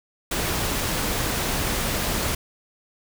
pink noise, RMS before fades -25 dBFS, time 0.31-2.35 s, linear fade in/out 5 ms, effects none

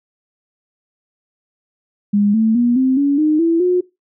sine tone with pitch steps, 204.6 / 221.8 / 240.5 / 260.8 / 282.7 / 306.6 / 332.4 / 360.4 Hz, G#3 / A3 / B3 / C4 / C#4 / D#4 / E4 / F#4, -26 / +14 / -46 / -5 / +34 / -25 / +15 / -45 cents, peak -11 dBFS, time 2.13-3.81 s, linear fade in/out 10 ms, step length 210 ms, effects noise-tail reverb RT60 0.2 s tail -19 dB re dry

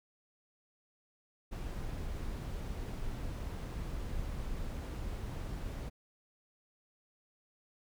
brown noise, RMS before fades -39 dBFS, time 1.51-5.9 s, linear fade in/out 20 ms, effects none

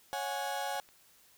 35% pulse chord, C# suspended fourth, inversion none, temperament equal with one note detuned, 554.4 / 731.5 / 830.6 Hz, C#5 / F#5 / G#5, 0 / -20 / 0 cents, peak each -39 / -37 / -35 dBFS, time 0.13-0.8 s, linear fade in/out 0 ms
clicks, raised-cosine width 0.3 ms, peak -35 / -41 dBFS, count 2, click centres 0.753 / 0.889 s
effects white hiss -63 dBFS RMS until 1.37 s

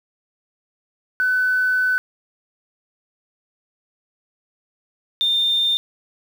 sine tone pair in turn, 1506 / 3613 Hz, F#6 / A7, +30 / +45 cents, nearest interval octave + minor third, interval 1515 cents, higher second, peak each -15 dBFS, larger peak neither, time 1.2-1.98 / 5.21-5.77 s, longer first, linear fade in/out 0 ms, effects tanh soft clip ceiling -11 dBFS + 7-bit

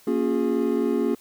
triangle chord, Bb minor seventh, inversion none, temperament equal with one note detuned, 233.1 / 277.2 / 357 / 415.3 Hz, Bb3 / Db4 / F4 / Ab4, 0 / 0 / +38 / 0 cents, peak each -24 dBFS, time 0.07-1.15 s, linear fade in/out 5 ms, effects white hiss -54 dBFS RMS until 1.2 s

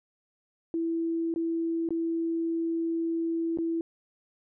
sine tone with dropouts, 330.9 Hz, E4, 7 cents sharp, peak -26 dBFS, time 0.74-3.81 s, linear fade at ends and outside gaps 1 ms, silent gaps 1.34-1.36 / 1.889-1.906 / 3.574-3.586 s, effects none

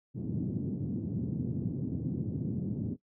pink band-pass noise, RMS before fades -34 dBFS, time 0.14-2.97 s, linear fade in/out 50 ms, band 110 to 290 Hz, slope 24 dB/octave, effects noise-tail reverb RT60 0.1 s tail -18 dB re dry

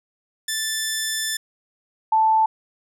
10% pulse / sine tone pair in turn, 1760 / 880 Hz, A6 / A5, 0 / 0 cents, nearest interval octave, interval 1200 cents, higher first, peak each -14 dBFS, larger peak neither, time 0.48-1.37 / 2.12-2.46 s, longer first, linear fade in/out 5 ms, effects none

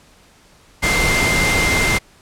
sine tone in noise, 2093 Hz, C7, in tune, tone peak -17 dBFS, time 0.82-1.99 s, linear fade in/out 20 ms, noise pink, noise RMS -18 dBFS, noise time 0.82-1.99 s, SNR -2 dB, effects pink hiss -50 dBFS RMS until 2.21 s + low-pass 10000 Hz 12 dB/octave

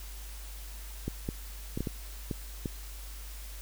clicks, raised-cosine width 3 ms, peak -19 dBFS, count 7, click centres 1.08 / 1.289 / 1.775 / 1.806 / 1.872 / 2.312 / 2.658 s, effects added 50 Hz sine -41 dBFS peak until 3.61 s + white hiss -49 dBFS RMS until 3.61 s

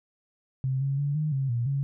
sine tone with pitch steps, 132 / 137.7 / 143 / 153.2 / 135.2 / 118.9 / 138.7 Hz, C3 / C#3 / D3 / D#3 / C#3 / A#2 / C#3, +16 / -11 / -46 / -27 / -43 / +35 / +1 cents, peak -24 dBFS, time 0.64-1.83 s, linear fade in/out 0 ms, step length 170 ms, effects none

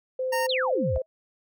sine tone with pitch glide, 516 to 522 Hz, C5 to C5, -24 to -4 cents, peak -25 dBFS, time 0.19-1.02 s, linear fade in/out 5 ms, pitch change +20 cents, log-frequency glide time 0.67-0.85 s
25% pulse tone, 922 Hz, A#5, 19 cents flat, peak -22 dBFS, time 0.32-0.47 s, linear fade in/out 10 ms
sine exponential sweep, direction down, 4435 to 59.2 Hz, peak -25 dBFS, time 0.49-0.98 s, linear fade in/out 5 ms
sine tone with exponential decay, 639 Hz, D#5, 46 cents sharp, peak -27 dBFS, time 0.96-1.06 s, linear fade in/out 0 ms, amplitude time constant 20 ms
effects none

